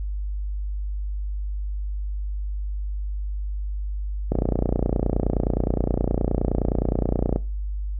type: click train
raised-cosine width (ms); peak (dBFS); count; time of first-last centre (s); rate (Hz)
2; -8; 91; 4.32-7.361; 29.6
effects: noise-tail reverb RT60 0.3 s tail -19 dB re dry + added 50 Hz sine -25 dBFS peak until 7.99 s